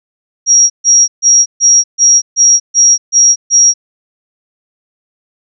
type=tone bursts; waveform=sine; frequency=5660 Hz; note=F8; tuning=22 cents sharp; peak=-3 dBFS; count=9; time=0.46-3.74 s; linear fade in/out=50 ms; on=240 ms; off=140 ms; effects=none